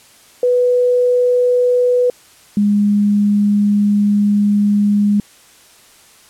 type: tone pair in turn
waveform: sine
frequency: 493.9 / 205.4 Hz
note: B4 / G#3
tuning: 0 / -19 cents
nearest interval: octave + minor third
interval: 1519 cents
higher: first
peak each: -10 dBFS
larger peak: neither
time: 0.43-2.1 / 2.57-5.2 s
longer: second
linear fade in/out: 2 ms
effects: white hiss -46 dBFS RMS until 6.29 s + low-pass 11000 Hz 12 dB/octave